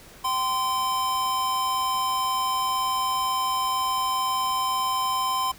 square tone pair together, 773.9 / 1033 Hz, G5 / C6, -22 / -22 cents, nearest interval perfect fourth, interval 500 cents, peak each -33 / -24 dBFS, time 0.24-5.52 s, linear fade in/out 10 ms, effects pink hiss -48 dBFS RMS until 5.58 s

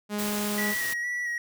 sawtooth tone, 207.7 Hz, G#3, in tune, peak -24 dBFS, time 0.09-0.75 s, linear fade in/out 50 ms
white noise, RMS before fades -34 dBFS, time 0.18-0.94 s, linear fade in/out 10 ms
triangle tone with vibrato, 1924 Hz, B6, 46 cents flat, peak -26 dBFS, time 0.58-1.38 s, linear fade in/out 2 ms, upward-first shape square, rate 2.2 Hz, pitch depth 22 cents each way
effects none

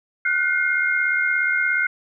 sine tone cluster, 1437 / 1514 / 2127 Hz, F6 / F#6 / C7, +49 / +39 / +28 cents, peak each -24 / -22 / -21 dBFS, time 0.25-1.87 s, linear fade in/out 5 ms, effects none

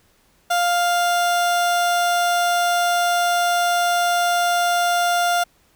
30% pulse tone, 700 Hz, F5, 4 cents sharp, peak -14 dBFS, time 0.5-5.44 s, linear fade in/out 10 ms, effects pink hiss -59 dBFS RMS until 5.75 s

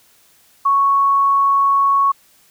sine tone, 1108.7 Hz, C#6, in tune, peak -11 dBFS, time 0.65-2.12 s, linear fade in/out 10 ms, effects white hiss -53 dBFS RMS until 2.5 s

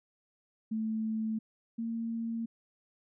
sine tone pair in turn, 220 / 228.8 Hz, A3 / A#3, 0 / -32 cents, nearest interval minor second, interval 68 cents, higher second, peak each -30 / -32 dBFS, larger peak first, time 0.71-1.39 / 1.78-2.46 s, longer neither, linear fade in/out 10 ms, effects none

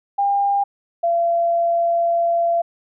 sine tone pair in turn, 802 / 681.3 Hz, G5 / F5, +39 / -43 cents, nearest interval minor third, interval 282 cents, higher first, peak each -15 dBFS, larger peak neither, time 0.18-0.64 / 1.03-2.62 s, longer second, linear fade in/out 10 ms, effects none

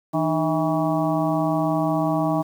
harmonic tone with a mistuned harmonic, 161.3 Hz, E3, 37 cents flat, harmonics 1 / 2 / 4 / 5 / 6 / 7, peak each -25 / -23 / -25 / -28 / -32 / -30 dBFS, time 0.13-2.43 s, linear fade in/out 20 ms, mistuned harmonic 2, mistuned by -91 cents, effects 8-bit

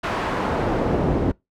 brown noise with band-pass filter sweep, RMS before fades -22 dBFS, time 0.03-1.32 s, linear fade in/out 10 ms, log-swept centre 1500 to 310 Hz, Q 0.8, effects noise-tail reverb RT60 0.2 s tail -24 dB re dry

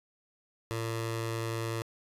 15% pulse tone with notch filter, 113.8 Hz, A#2, 41 cents flat, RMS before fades -34 dBFS, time 0.71-1.82 s, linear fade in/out 0 ms, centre 230 Hz, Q 1.8, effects resampled to 32000 Hz

